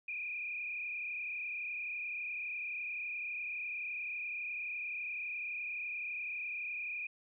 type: tone with frequency modulation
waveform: sine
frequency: 2443 Hz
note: D#7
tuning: 32 cents flat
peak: -37 dBFS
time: 0.08-7.07 s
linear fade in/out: 5 ms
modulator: 31.8 Hz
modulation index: 2.4
effects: none